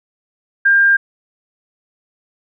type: tone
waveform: sine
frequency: 1600 Hz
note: G6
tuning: 35 cents sharp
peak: -8 dBFS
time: 0.65-0.97 s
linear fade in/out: 10 ms
effects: none